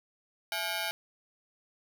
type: ring-modulated tone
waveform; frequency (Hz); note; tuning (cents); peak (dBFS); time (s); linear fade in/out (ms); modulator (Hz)
10% pulse; 759; F#5; +44; -20; 0.52-0.91; 0; 92
effects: none